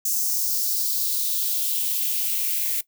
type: noise with high-pass filter sweep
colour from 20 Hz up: violet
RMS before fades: -24 dBFS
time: 0.05-2.81 s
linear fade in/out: 5 ms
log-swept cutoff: 6200 to 2100 Hz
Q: 2.6
effects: noise-tail reverb RT60 0.1 s tail -18 dB re dry